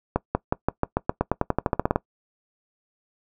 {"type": "accelerating click train", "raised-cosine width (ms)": 1, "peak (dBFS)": -6, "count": 18, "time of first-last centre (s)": [0.16, 1.959], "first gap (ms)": 190, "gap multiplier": 0.92, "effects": ["noise-tail reverb RT60 0.1 s tail -21 dB re dry"]}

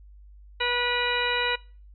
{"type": "harmonic tone", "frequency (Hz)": 486.9, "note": "B4", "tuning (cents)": -25, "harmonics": [1, 2, 3, 4, 5, 6, 8], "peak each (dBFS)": [-31, -31, -31, -31, -31, -31, -31], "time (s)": [0.6, 1.56], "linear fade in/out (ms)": 10, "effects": ["noise-tail reverb RT60 0.4 s tail -24 dB re dry", "added 50 Hz sine -46 dBFS peak until 1.94 s"]}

